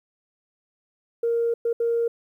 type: tone bursts at uneven times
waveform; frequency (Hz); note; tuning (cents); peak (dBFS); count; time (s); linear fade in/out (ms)
sine; 466.2; A#4; 0; -19; 3; 1.23-1.54 / 1.65-1.73 / 1.8-2.08; 5
effects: tanh soft clip ceiling -15 dBFS + 10-bit